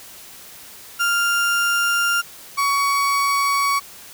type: tone pair in turn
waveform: 35% pulse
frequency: 1396.9 / 1123.5 Hz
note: F6 / C#6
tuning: 0 / +23 cents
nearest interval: major third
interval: 377 cents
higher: first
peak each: -15 dBFS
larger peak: neither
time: 0.99-2.22 / 2.57-3.8 s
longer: neither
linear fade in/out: 20 ms
effects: white hiss -41 dBFS RMS until 4.13 s